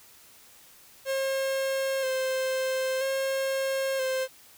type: tone with vibrato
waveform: 45% pulse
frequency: 530 Hz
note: C5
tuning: 22 cents sharp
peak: -26 dBFS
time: 1.05-4.28 s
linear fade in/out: 50 ms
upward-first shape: square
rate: 0.51 Hz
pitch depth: 23 cents each way
effects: white hiss -54 dBFS RMS until 4.57 s